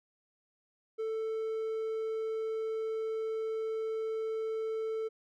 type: tone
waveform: triangle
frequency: 442.5 Hz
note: A4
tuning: 10 cents sharp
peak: -30 dBFS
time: 0.98-5.09 s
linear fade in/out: 20 ms
effects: none